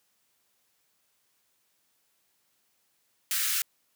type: high-pass noise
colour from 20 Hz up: white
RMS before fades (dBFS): -28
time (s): 3.31-3.62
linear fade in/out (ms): 2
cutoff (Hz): 1300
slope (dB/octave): 48
effects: white hiss -72 dBFS RMS until 3.95 s + high-pass 80 Hz 12 dB/octave